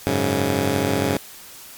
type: chord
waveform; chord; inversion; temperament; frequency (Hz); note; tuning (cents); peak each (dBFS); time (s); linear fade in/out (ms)
10% pulse; F# suspended second; none; just; 92.5 / 104.06 / 138.75; F#2 / G#2 / C#3; 0 / +4 / +2; -16; 0.07-1.17; 0
effects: white hiss -41 dBFS RMS until 1.77 s + MP3 96 kbps